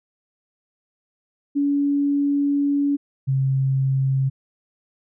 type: tone pair in turn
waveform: sine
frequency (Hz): 284.3 / 134.17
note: C#4 / C3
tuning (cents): +44 / +44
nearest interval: octave + minor second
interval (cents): 1300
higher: first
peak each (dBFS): -17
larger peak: neither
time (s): 1.55-2.97 / 3.27-4.3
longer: first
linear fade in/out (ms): 20
effects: none